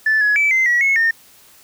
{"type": "tone with pitch steps", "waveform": "sine", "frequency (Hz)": [1750, 1686, 2310, 2071, 1926, 2186, 1825], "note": ["A6", "G#6", "D7", "C7", "B6", "C#7", "A#6"], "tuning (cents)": [-10, 26, -29, -18, -44, -25, -37], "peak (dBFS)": -11, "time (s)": [0.06, 1.11], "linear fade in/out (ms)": 5, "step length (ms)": 150, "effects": ["tanh soft clip ceiling -9 dBFS", "white hiss -48 dBFS RMS until 1.63 s"]}